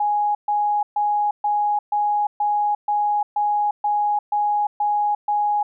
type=tone bursts; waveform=sine; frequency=830.6 Hz; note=G#5; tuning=in tune; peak=-17 dBFS; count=12; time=0-5.63 s; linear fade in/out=5 ms; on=350 ms; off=130 ms; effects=none